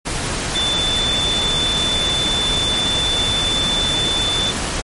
sine tone in noise, 3516 Hz, A7, 2 cents flat, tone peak -17 dBFS, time 0.54-4.52 s, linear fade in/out 20 ms, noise pink, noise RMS -22 dBFS, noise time 0.05-4.82 s, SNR +2 dB, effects MP3 48 kbps

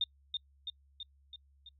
sine tone with echo, 3645 Hz, A#7, 40 cents flat, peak -28 dBFS, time 0.01-0.04 s, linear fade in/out 2 ms, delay 330 ms, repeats 5, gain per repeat -4 dB, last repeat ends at 1.69 s, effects noise-tail reverb RT60 0.1 s tail -26 dB re dry + added 69 Hz sine -63 dBFS peak until 1.79 s

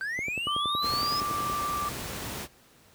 triangle linear sweep, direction up, 1523 to 5170 Hz, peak -28 dBFS, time 0.01-1.2 s, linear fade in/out 0 ms
click train, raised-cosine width 2 ms, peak -23 dBFS, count 15, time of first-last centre 0.19-1.498 s, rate 10.7 Hz
sine tone, 1174.7 Hz, D6, in tune, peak -28 dBFS, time 0.47-1.89 s, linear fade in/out 5 ms
pink noise, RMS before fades -36 dBFS, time 0.81-2.48 s, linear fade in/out 50 ms
effects pink hiss -58 dBFS RMS until 2.94 s + high-pass 60 Hz 12 dB/octave

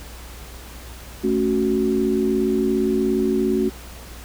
sine chord, F# minor, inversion first, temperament equal, 220 / 277.2 / 370 Hz, A3 / C#4 / F#4, 0 / 0 / 0 cents, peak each -22 / -23 / -20 dBFS, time 1.23-3.7 s, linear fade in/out 20 ms, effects added 60 Hz sine -38 dBFS peak until 4.24 s + pink hiss -41 dBFS RMS until 4.24 s

